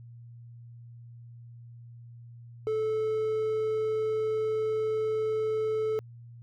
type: tone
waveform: triangle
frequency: 435.8 Hz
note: A4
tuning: 17 cents flat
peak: -24 dBFS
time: 2.67-5.99 s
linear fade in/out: 0 ms
effects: added 118 Hz sine -45 dBFS peak until 6.42 s